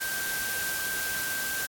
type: tone in noise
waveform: sine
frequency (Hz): 1568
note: G6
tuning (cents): 0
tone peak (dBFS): -31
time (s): 0-1.67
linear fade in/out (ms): 20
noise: white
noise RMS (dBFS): -33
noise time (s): 0-1.67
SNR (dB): -1
effects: AAC 64 kbps